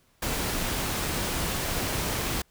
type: noise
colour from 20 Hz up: pink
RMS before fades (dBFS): -29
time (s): 0.22-2.42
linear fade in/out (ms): 5
effects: pink hiss -65 dBFS RMS until 2.5 s